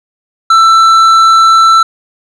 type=tone with tanh clipping; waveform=sine; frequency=1332 Hz; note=E6; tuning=18 cents sharp; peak=-4 dBFS; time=0.5-1.83 s; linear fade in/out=5 ms; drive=9 dB; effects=none